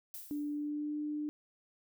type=noise with exponential decay; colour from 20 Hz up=violet; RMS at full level=-43 dBFS; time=0.14-0.7 s; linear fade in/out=1 ms; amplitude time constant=120 ms
type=tone with pitch glide; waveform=sine; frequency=293.7 to 298.8 Hz; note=D4 to D4; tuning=0 to +30 cents; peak=-34 dBFS; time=0.31-1.29 s; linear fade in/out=0 ms; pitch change=+30 cents; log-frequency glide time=0.5-0.98 s
effects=none